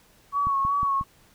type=tone with vibrato; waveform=sine; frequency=1116 Hz; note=C#6; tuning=11 cents sharp; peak=-21 dBFS; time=0.32-1.04 s; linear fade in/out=50 ms; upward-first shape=sine; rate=2.7 Hz; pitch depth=37 cents each way
type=click train; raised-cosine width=5 ms; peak=-22 dBFS; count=4; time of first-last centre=0.47-1.012 s; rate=5.54 Hz
effects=pink hiss -58 dBFS RMS until 1.34 s